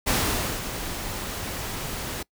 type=noise with ADSR envelope; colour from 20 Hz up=pink; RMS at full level=-22 dBFS; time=0.06-2.23 s; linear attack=22 ms; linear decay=530 ms; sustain=-10 dB; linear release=7 ms; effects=noise-tail reverb RT60 0.1 s tail -24 dB re dry